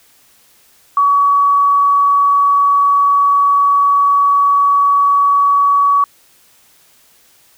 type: tone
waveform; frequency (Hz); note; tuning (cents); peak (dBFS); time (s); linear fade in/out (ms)
sine; 1132; C#6; +36; -8; 0.97-6.04; 2
effects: white hiss -50 dBFS RMS until 7.57 s